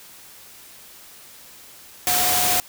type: tone in noise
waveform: sine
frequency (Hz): 724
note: F#5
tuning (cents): -38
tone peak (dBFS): -25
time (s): 2.07-2.6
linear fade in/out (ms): 0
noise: white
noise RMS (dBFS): -20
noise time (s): 2.07-2.6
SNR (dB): -8
effects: white hiss -45 dBFS RMS until 2.68 s